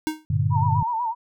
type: tone with exponential decay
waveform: square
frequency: 311.2 Hz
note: D#4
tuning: in tune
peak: -19 dBFS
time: 0.07-0.25 s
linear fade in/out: 0 ms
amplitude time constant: 38 ms
type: chord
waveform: sine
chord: G minor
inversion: none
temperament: equal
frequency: 98 / 116.54 / 146.83 Hz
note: G2 / Bb2 / D3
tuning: 0 / 0 / 0 cents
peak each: -23 dBFS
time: 0.3-0.83 s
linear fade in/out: 5 ms
type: tone with vibrato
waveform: sine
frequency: 932.3 Hz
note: A#5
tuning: in tune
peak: -22 dBFS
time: 0.5-1.15 s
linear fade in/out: 50 ms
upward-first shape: sine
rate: 8.1 Hz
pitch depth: 93 cents each way
effects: none